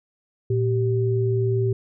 sine tone pair together, 115.29 / 387.8 Hz, A#2 / G4, -19 / -19 cents, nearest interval octave + major sixth, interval 2100 cents, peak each -20 / -23 dBFS, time 0.5-1.73 s, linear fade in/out 5 ms, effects none

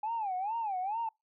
sine tone with vibrato, 824 Hz, G#5, 14 cents flat, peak -30 dBFS, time 0.03-1.09 s, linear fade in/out 5 ms, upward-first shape sine, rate 2.3 Hz, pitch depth 210 cents each way, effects noise-tail reverb RT60 0.2 s tail -25 dB re dry + tanh soft clip ceiling -27 dBFS

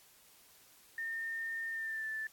sine tone with pitch glide, 1818 to 1759.1 Hz, A#6 to A6, -44 to -1 cents, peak -36 dBFS, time 0.98-2.27 s, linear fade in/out 2 ms, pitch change -57 cents, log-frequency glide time 1.71-2.07 s, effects white hiss -62 dBFS RMS until 2.32 s + AAC 64 kbps

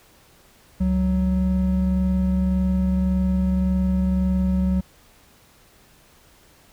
triangle tone pair together, 69.3 / 186.13 Hz, C#2 / F#3, 0 / +11 cents, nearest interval octave + perfect fourth, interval 1711 cents, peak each -21 / -17 dBFS, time 0.8-4.81 s, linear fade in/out 10 ms, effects pink hiss -54 dBFS RMS until 6.72 s

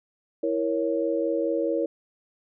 sine chord, A# diminished, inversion second, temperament equal with one note detuned, 329.6 / 469.7 / 554.4 Hz, E4 / A#4 / C#5, 0 / +13 / 0 cents, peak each -27 dBFS, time 0.43-1.86 s, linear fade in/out 5 ms, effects none

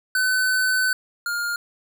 square tone pair in turn, 1513 / 1412.2 Hz, F#6 / F6, +38 / +19 cents, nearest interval minor second, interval 119 cents, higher first, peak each -19 / -24 dBFS, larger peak first, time 0.15-0.93 / 1.26-1.56 s, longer first, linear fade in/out 2 ms, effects none

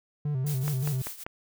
triangle tone with vibrato, 138.59 Hz, C#3, in tune, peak -24 dBFS, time 0.25-1.02 s, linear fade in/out 5 ms, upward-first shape square, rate 5.2 Hz, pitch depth 110 cents each way
blue noise with tremolo, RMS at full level -36 dBFS, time 0.46-1.24 s, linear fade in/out 10 ms, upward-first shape triangle, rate 5.3 Hz, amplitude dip 80%
click train, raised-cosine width 0.5 ms, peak -20 dBFS, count 4, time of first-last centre 0.68-1.265 s, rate 5.13 Hz
effects none

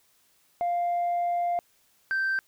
sine tone pair in turn, 698.5 / 1560.9 Hz, F5 / G6, 0 / -8 cents, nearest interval octave + major second, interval 1392 cents, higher second, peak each -22 dBFS, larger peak neither, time 0.61-1.59 / 2.11-2.39 s, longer first, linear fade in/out 0 ms, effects tanh soft clip ceiling -22 dBFS + white hiss -65 dBFS RMS until 2.47 s

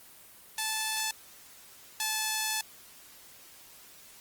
5% pulse tone pair in turn, 874 / 868.5 Hz, A5 / A5, -12 / -23 cents, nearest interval unison, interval 11 cents, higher first, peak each -17 dBFS, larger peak neither, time 0.58-1.11 / 2-2.61 s, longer second, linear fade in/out 2 ms, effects white hiss -53 dBFS RMS until 4.2 s + Opus 24 kbps

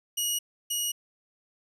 15% pulse tone pair in turn, 2900 / 2900 Hz, F#7 / F#7, -35 / -35 cents, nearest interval unison, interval 0 cents, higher neither, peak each -19 / -20 dBFS, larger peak first, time 0.17-0.39 / 0.7-0.92 s, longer neither, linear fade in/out 10 ms, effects none

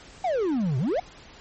triangle exponential two-way sweep, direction down then up, 784 to 120.3 to 784 Hz, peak -20 dBFS, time 0.24-1 s, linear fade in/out 5 ms, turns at 0.78 s, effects pink hiss -48 dBFS RMS until 1.4 s + MP3 32 kbps

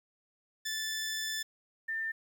15% pulse / sine tone pair in turn, 1754 / 1795 Hz, A6 / A6, -6 / +34 cents, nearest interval unison, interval 40 cents, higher second, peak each -27 / -32 dBFS, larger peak first, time 0.65-1.43 / 1.88-2.12 s, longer first, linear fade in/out 10 ms, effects 11-bit

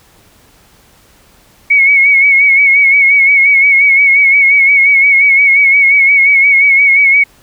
sine tone with vibrato, 2217 Hz, C#7, in tune, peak -4 dBFS, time 1.7-7.24 s, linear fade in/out 10 ms, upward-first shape sine, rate 5.7 Hz, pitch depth 52 cents each way, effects pink hiss -46 dBFS RMS until 7.42 s

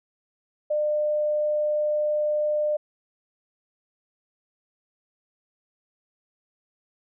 sine tone, 601 Hz, D5, 40 cents sharp, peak -21 dBFS, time 0.7-2.77 s, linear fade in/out 10 ms, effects none

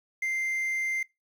triangle tone with quantisation, 2090 Hz, C7, 2 cents flat, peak -25 dBFS, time 0.22-1.03 s, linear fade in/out 5 ms, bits 9, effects noise-tail reverb RT60 0.2 s tail -21 dB re dry

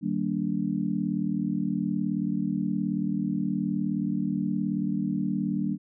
sine chord, Eb major seventh, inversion none, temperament just, 155.56 / 194.45 / 233.3 / 291.7 Hz, Eb3 / G3 / Bb3 / D4, 0 / -14 / +2 / -12 cents, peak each -34 / -28 / -31 / -31 dBFS, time 0.01-5.78 s, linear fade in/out 50 ms, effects none

